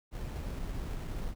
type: noise with sample-and-hold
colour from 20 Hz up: brown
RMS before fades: -37 dBFS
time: 0.11-1.35 s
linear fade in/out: 50 ms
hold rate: 4900 Hz
effects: none